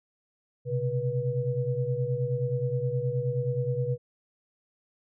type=tone cluster; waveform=sine; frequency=125 / 134.5 / 485.7 Hz; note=B2 / C3 / B4; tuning=+21 / +48 / -29 cents; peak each=-30 dBFS; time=0.65-3.98 s; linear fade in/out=50 ms; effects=none